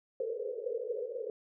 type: band-pass noise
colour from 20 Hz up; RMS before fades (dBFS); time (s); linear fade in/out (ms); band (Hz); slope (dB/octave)
white; -37; 0.2-1.3; 2; 430 to 510; 96
effects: none